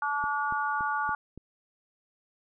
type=harmonic tone; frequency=288.6 Hz; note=D4; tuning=30 cents flat; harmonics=3 / 4 / 5; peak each=-31 / -31 / -31 dBFS; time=0.02-1.15 s; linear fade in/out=2 ms
type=click train; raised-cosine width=3 ms; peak=-30 dBFS; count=5; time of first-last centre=0.24-1.376 s; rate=3.52 Hz
effects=none